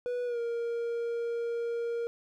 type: tone with pitch glide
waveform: triangle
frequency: 490 to 468.4 Hz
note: B4 to A#4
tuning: -14 to +8 cents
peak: -28 dBFS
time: 0.06-2.07 s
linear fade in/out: 0 ms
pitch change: -78 cents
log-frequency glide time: 0.25-0.39 s
effects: none

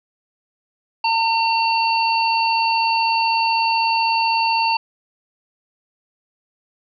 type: harmonic tone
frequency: 908 Hz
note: A#5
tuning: 46 cents flat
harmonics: 1 / 3 / 5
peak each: -17 / -22 / -24 dBFS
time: 1.04-4.77 s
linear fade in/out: 5 ms
effects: none

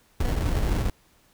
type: noise with sample-and-hold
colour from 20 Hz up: brown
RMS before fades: -24 dBFS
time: 0.2-0.9 s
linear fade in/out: 5 ms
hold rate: 1225 Hz
effects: pink hiss -61 dBFS RMS until 1.33 s

